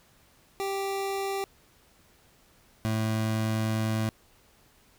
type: tone pair in turn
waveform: 25% pulse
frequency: 392 / 110 Hz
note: G4 / A2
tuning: 0 / 0 cents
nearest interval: octave + minor seventh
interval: 2200 cents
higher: first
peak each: -25 / -22 dBFS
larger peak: second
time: 0.6-1.44 / 2.85-4.09 s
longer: second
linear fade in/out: 0 ms
effects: pink hiss -61 dBFS RMS until 4.98 s